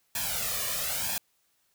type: noise with flanger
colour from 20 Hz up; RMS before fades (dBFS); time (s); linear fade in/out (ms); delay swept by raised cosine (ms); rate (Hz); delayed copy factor
white; -31; 0.15-1.18; 2; 1.2 to 1.7; 1; +0.9
effects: white hiss -71 dBFS RMS until 1.74 s